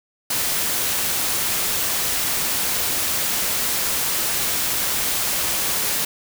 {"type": "noise", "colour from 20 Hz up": "white", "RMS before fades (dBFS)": -22, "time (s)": [0.3, 6.05], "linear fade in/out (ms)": 5, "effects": []}